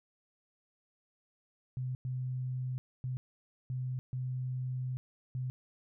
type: tone bursts at uneven times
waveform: sine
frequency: 127.8 Hz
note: C3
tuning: 40 cents flat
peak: -33 dBFS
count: 6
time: 1.77-1.95 / 2.05-2.78 / 3.04-3.17 / 3.7-3.99 / 4.13-4.97 / 5.35-5.5 s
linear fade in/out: 0 ms
effects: none